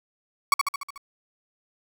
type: tone with echo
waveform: 35% pulse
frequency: 1121 Hz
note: C#6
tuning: 19 cents sharp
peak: -13 dBFS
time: 0.52-0.54 s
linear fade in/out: 2 ms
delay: 73 ms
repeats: 6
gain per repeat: -4 dB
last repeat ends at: 0.978 s
effects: 9-bit